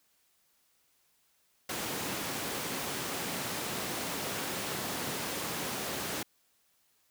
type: high-pass noise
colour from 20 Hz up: pink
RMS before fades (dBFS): -36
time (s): 1.69-6.23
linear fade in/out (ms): 5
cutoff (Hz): 170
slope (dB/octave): 12
effects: white hiss -71 dBFS RMS until 7.1 s